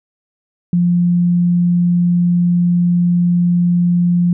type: tone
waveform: sine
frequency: 175 Hz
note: F3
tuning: 4 cents sharp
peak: -10 dBFS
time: 0.73-4.33 s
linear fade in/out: 2 ms
effects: none